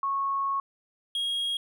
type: tone pair in turn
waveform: sine / triangle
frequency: 1100 / 3277 Hz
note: C#6 / G#7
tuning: -14 / -24 cents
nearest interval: octave + perfect fifth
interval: 1890 cents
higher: second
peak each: -25 dBFS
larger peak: neither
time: 0.03-0.6 / 1.15-1.57 s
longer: first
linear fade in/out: 2 ms
effects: none